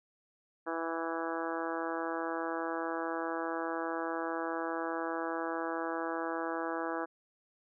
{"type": "harmonic tone", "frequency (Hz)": 164.81, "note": "E3", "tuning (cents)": 0, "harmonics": [2, 3, 4, 5, 6, 7, 8, 9, 10], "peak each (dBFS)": [-38, -40, -41, -42, -43, -43, -44, -45, -45], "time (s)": [0.66, 7.06], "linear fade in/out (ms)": 20, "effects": []}